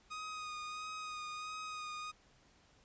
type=tone with vibrato; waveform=sawtooth; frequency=1244.5 Hz; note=D#6; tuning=in tune; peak=-38 dBFS; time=0.1-2.12 s; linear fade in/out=20 ms; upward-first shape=sine; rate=1.5 Hz; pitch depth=22 cents each way; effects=pink hiss -67 dBFS RMS until 2.84 s + resampled to 16000 Hz